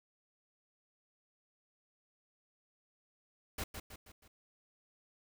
pink noise with echo, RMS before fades -39 dBFS, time 3.58-3.64 s, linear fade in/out 5 ms, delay 160 ms, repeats 4, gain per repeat -6 dB, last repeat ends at 4.28 s, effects none

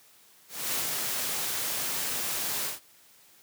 white noise with ADSR envelope, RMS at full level -29 dBFS, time 0.48-2.8 s, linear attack 250 ms, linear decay 130 ms, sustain -2 dB, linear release 140 ms, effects white hiss -58 dBFS RMS until 3.42 s + high-pass 100 Hz 12 dB/octave

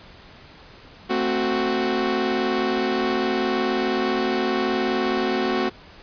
sawtooth chord, F# diminished, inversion first, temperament equal with one note detuned, 222.4 / 261.6 / 370 Hz, A3 / C4 / F#4, +19 / 0 / 0 cents, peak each -23 / -22 / -19 dBFS, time 1.09-5.7 s, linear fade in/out 20 ms, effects pink hiss -46 dBFS RMS until 6.02 s + resampled to 11025 Hz

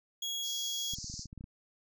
30% pulse tone, 3322 Hz, G#7, in tune, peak -31 dBFS, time 0.22-0.95 s, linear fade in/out 5 ms
white band-pass noise, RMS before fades -44 dBFS, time 0.42-1.27 s, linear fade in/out 50 ms, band 4400 to 7000 Hz, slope 96 dB/octave
clicks, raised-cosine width 5 ms, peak -33 dBFS, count 11, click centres 0.936 / 0.986 / 1.044 / 1.099 / 1.14 / 1.194 / 1.257 / 1.329 / 1.377 / 1.409 / 1.441 s
effects none

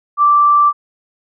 sine tone, 1171 Hz, D6, 5 cents flat, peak -7 dBFS, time 0.17-0.73 s, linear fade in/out 50 ms, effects none

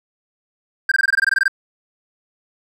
triangle tone bursts, 1585 Hz, G6, 19 cents sharp, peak -10 dBFS, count 13, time 0.89-1.481 s, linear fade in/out 5 ms, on 27 ms, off 20 ms, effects none

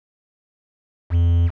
triangle tone with quantisation, 85.3 Hz, F2, 40 cents flat, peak -11 dBFS, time 1.1-1.51 s, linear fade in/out 50 ms, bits 6, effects low-pass 2000 Hz 12 dB/octave

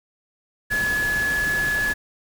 sine tone in noise, 1702 Hz, G#6, 42 cents sharp, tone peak -20 dBFS, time 0.7-1.94 s, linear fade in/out 20 ms, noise pink, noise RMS -31 dBFS, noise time 0.7-1.94 s, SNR +8 dB, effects none

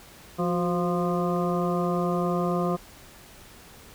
harmonic tone with a mistuned harmonic, 174.61 Hz, F3, in tune, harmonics 1 / 2 / 3 / 4 / 6 / 7, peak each -26 / -29 / -31 / -32 / -34 / -34 dBFS, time 0.38-2.77 s, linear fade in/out 20 ms, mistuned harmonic 2, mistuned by +56 cents, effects pink hiss -49 dBFS RMS until 3.94 s

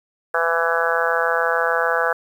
harmonic tone, 166.8 Hz, E3, 21 cents sharp, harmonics 3 / 4 / 5 / 6 / 7 / 8 / 9 / 10, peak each -23 / -25 / -27 / -29 / -26 / -26 / -23 / -26 dBFS, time 0.34-2.13 s, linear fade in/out 5 ms, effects 8-bit

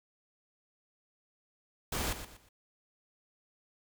pink noise with echo, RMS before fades -34 dBFS, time 1.92-2.13 s, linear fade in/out 5 ms, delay 120 ms, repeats 3, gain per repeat -10 dB, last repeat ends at 2.49 s, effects none

